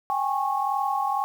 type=tone cluster; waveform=sine; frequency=788 / 830 / 1096 Hz; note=G5 / G#5 / C#6; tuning=+9 / -1 / -20 cents; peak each=-27 dBFS; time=0.1-1.24 s; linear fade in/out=0 ms; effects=8-bit